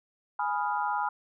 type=chord; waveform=sine; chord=F half-diminished seventh; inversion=first; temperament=equal; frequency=830.6 / 987.8 / 1244.5 / 1396.9 Hz; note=Ab5 / Cb6 / Eb6 / F6; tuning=0 / 0 / 0 / 0 cents; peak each=-30 / -31 / -36 / -35 dBFS; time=0.39-1.09 s; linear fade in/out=5 ms; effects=none